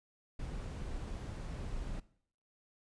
brown noise, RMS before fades -41 dBFS, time 0.39-2 s, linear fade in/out 5 ms, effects noise-tail reverb RT60 0.6 s tail -19 dB re dry + resampled to 22050 Hz

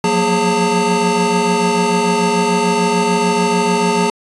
square tone cluster, 176.5 / 183.3 / 234.7 / 415.1 / 896 Hz, F3 / F#3 / A#3 / G#4 / A5, +19 / -16 / +12 / -1 / +31 cents, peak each -24 / -21 / -22 / -18 / -18 dBFS, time 0.04-4.1 s, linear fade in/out 2 ms, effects resampled to 24000 Hz

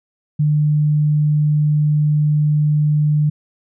sine tone, 150 Hz, D3, 37 cents sharp, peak -12 dBFS, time 0.39-3.3 s, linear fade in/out 10 ms, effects none

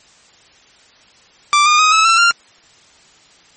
sawtooth tone with pitch steps, 1174.7 / 1214.7 / 1256.1 / 1298.9 / 1343.2 / 1388.9 Hz, D6 / D#6 / D#6 / E6 / E6 / F6, 0 / -42 / +16 / -26 / +32 / -10 cents, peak -5 dBFS, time 1.53-2.31 s, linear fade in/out 0 ms, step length 130 ms, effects white hiss -48 dBFS RMS until 3.56 s + MP3 32 kbps

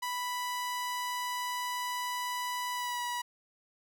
sawtooth tone with pitch glide, 987.8 to 972 Hz, B5 to B5, 0 to -28 cents, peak -29 dBFS, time 0.02-3.22 s, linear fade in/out 10 ms, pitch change -28 cents, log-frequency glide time 2.74-3.01 s, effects none

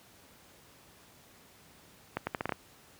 accelerating click train, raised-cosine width 0.5 ms, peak -16 dBFS, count 7, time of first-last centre 2.17-2.522 s, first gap 100 ms, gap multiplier 0.78, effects pink hiss -58 dBFS RMS until 2.99 s + high-pass 80 Hz 12 dB/octave

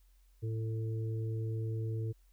harmonic tone, 111.3 Hz, A2, 20 cents sharp, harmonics 1 / 3 / 4, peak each -33 / -46 / -45 dBFS, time 0.42-2.13 s, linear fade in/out 20 ms, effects added 45 Hz sine -61 dBFS peak until 2.32 s + white hiss -75 dBFS RMS until 2.32 s

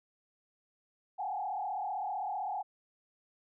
sine tone with frequency modulation, 790 Hz, G5, 13 cents sharp, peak -33 dBFS, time 1.18-2.63 s, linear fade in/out 20 ms, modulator 35.6 Hz, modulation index 1.9, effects none

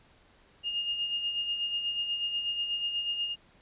sine tone with tremolo, 2836 Hz, F7, 26 cents sharp, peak -27 dBFS, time 0.63-3.36 s, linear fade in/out 50 ms, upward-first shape sine, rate 8.2 Hz, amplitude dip 50%, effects pink hiss -61 dBFS RMS until 3.61 s + resampled to 8000 Hz

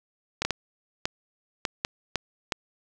clicks, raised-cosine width 0.2 ms, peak -8 dBFS, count 8, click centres 0.42 / 0.45 / 0.507 / 1.055 / 1.652 / 1.849 / 2.157 / 2.522 s, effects none

